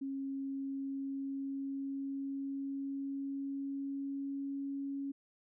sine tone with pitch glide, 272.3 to 277.2 Hz, C#4 to C#4, -31 to 0 cents, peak -36 dBFS, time 0.01-5.12 s, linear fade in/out 10 ms, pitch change +31 cents, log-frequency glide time 0.29-4.56 s, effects none

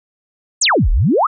sine exponential two-way sweep, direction down then up, 8870 to 31.53 to 1384 Hz, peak -10 dBFS, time 0.61-1.27 s, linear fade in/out 10 ms, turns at 0.9 s, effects none

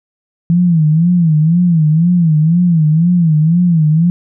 sine tone with vibrato, 164.81 Hz, E3, in tune, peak -7 dBFS, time 0.5-4.1 s, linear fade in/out 0 ms, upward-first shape sine, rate 2 Hz, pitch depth 140 cents each way, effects none

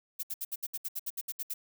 violet noise bursts, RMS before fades -35 dBFS, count 13, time 0.19-1.54 s, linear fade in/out 10 ms, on 42 ms, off 67 ms, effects none

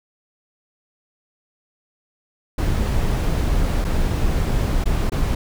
brown noise with dropouts, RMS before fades -19 dBFS, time 2.58-5.35 s, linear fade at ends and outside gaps 5 ms, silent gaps 3.844-3.848 / 4.841-4.856 / 5.098-5.119 s, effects none

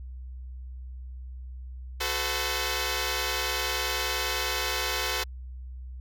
5% pulse chord, F# diminished, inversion none, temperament equal with one note detuned, 370 / 440 / 510.1 Hz, F#4 / A4 / C5, 0 / 0 / -44 cents, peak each -22 / -20 / -19 dBFS, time 2-5.24 s, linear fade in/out 10 ms, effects added 63 Hz sine -37 dBFS peak until 6 s

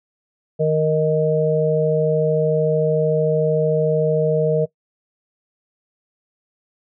harmonic tone, 155.56 Hz, D#3, in tune, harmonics 1 / 3 / 4, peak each -20 / -17 / -21 dBFS, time 0.59-4.66 s, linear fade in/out 20 ms, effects noise-tail reverb RT60 0.1 s tail -20 dB re dry

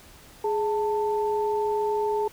sine tone pair together, 418.6 / 886.5 Hz, G#4 / A5, +14 / +13 cents, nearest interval octave + minor second, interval 1299 cents, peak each -24 / -27 dBFS, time 0.44-2.28 s, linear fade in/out 5 ms, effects pink hiss -50 dBFS RMS until 2.32 s

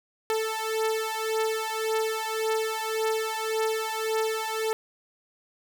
sawtooth beating tone pair, 440 / 441.8 Hz, A4 / A4, 0 / +7 cents, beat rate 1.8 Hz, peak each -25 dBFS, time 0.3-4.73 s, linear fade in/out 0 ms, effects none

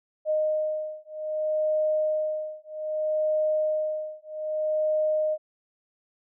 sine beating tone pair, 617 / 617.63 Hz, D#5 / D#5, -15 / -13 cents, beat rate 0.63 Hz, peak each -27 dBFS, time 0.25-5.38 s, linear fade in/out 50 ms, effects none

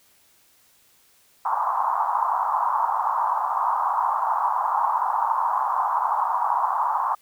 pink band-pass noise, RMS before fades -23 dBFS, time 1.45-7.15 s, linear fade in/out 5 ms, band 850 to 1100 Hz, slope 48 dB/octave, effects white hiss -59 dBFS RMS until 7.21 s

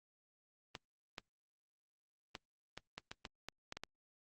clicks, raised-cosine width 0.2 ms, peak -26 dBFS, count 11, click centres 0.752 / 1.182 / 2.352 / 2.776 / 2.98 / 3.115 / 3.252 / 3.486 / 3.724 / 3.77 / 3.836 s, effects Opus 32 kbps

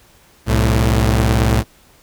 sawtooth tone pair together, 64.12 / 110 Hz, C2 / A2, -34 / 0 cents, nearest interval major sixth, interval 934 cents, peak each -11 dBFS, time 0.46-1.64 s, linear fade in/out 50 ms, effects pink hiss -50 dBFS RMS until 2.02 s

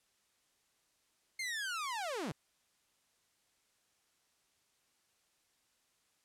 sawtooth linear sweep, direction down, 2149 to 119 Hz, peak -33 dBFS, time 1.39-2.32 s, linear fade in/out 5 ms, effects white hiss -75 dBFS RMS until 6.24 s + low-pass 10000 Hz 12 dB/octave

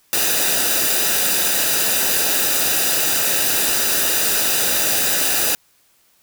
white noise with comb filter, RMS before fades -18 dBFS, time 0.13-5.55 s, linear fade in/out 0 ms, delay 0.92 ms, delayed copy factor -0.6, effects white hiss -58 dBFS RMS until 6.22 s

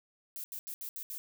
violet noise bursts at uneven times, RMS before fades -41 dBFS, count 6, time 0.36-0.44 / 0.52-0.59 / 0.67-0.74 / 0.81-0.89 / 0.96-1.03 / 1.1-1.18 s, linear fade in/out 0 ms, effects none

